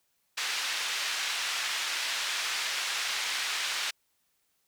pink band-pass noise, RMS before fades -32 dBFS, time 0.37-3.91 s, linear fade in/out 10 ms, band 1800 to 5500 Hz, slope 12 dB/octave, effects white hiss -74 dBFS RMS until 4.67 s

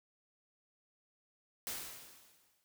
white noise with exponential decay, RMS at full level -39 dBFS, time 1.67-2.64 s, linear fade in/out 0 ms, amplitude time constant 210 ms, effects none

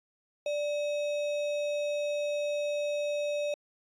sine tone with sample-and-hold, 587.3 Hz, D5, in tune, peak -28 dBFS, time 0.46-3.54 s, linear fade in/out 2 ms, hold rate 3150 Hz, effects low-pass 5000 Hz 12 dB/octave + AAC 64 kbps

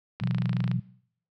click train, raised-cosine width 0.3 ms, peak -21 dBFS, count 15, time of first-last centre 0.2-0.715 s, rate 27.2 Hz
sine chord, B suspended fourth, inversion none, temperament equal, 123.47 / 164.81 / 185 Hz, B2 / E3 / F#3, 0 / 0 / 0 cents, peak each -27 / -31 / -29 dBFS, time 0.21-0.8 s, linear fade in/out 10 ms
effects noise-tail reverb RT60 0.6 s tail -19 dB re dry

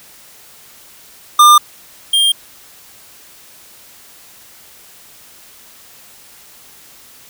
square tone pair in turn, 1200 / 3204 Hz, D6 / G7, +37 / +37 cents, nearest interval octave + perfect fourth, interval 1700 cents, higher second, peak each -4 / -10 dBFS, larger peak first, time 1.39-1.58 / 2.13-2.32 s, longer neither, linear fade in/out 5 ms, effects white hiss -42 dBFS RMS until 7.29 s

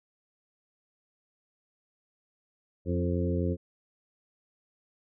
harmonic tone with a mistuned harmonic, 88 Hz, F2, 14 cents sharp, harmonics 1 / 2 / 3 / 4 / 5 / 6, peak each -29 / -32 / -34 / -35 / -36 / -37 dBFS, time 2.85-3.57 s, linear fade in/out 50 ms, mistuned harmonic 4, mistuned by -17 cents, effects none

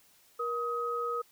sine tone pair together, 474.4 / 1262.8 Hz, A#4 / D#6, +30 / +25 cents, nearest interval octave + perfect fourth, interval 1695 cents, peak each -34 / -32 dBFS, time 0.39-1.22 s, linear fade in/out 10 ms, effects white hiss -63 dBFS RMS until 1.31 s

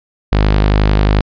sawtooth tone, 51.3 Hz, G#1, 21 cents flat, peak -5 dBFS, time 0.32-1.21 s, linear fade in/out 5 ms, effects resampled to 11025 Hz

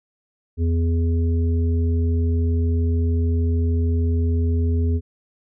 harmonic tone, 83.3 Hz, E2, 19 cents sharp, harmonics 1 / 3 / 5, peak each -17 / -27 / -31 dBFS, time 0.57-5.01 s, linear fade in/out 50 ms, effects none

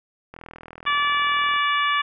click train, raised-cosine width 0.5 ms, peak -24 dBFS, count 51, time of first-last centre 0.34-1.562 s, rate 40.9 Hz
harmonic tone, 579 Hz, D5, 25 cents flat, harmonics 2 / 3 / 4 / 5 / 6, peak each -21 / -25 / -27 / -29 / -31 dBFS, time 0.86-2.02 s, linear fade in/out 10 ms
effects none

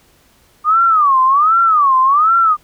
sine tone with vibrato, 1190 Hz, D6, 22 cents sharp, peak -8 dBFS, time 0.64-2.57 s, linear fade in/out 50 ms, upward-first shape sine, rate 1.3 Hz, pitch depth 240 cents each way, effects pink hiss -52 dBFS RMS until 2.63 s

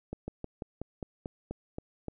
slowing click train, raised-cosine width 2 ms, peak -23 dBFS, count 10, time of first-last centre 0.13-2.083 s, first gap 150 ms, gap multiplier 1.09, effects none

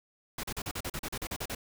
pink noise bursts, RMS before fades -36 dBFS, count 13, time 0.38-1.55 s, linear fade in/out 5 ms, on 54 ms, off 39 ms, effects none

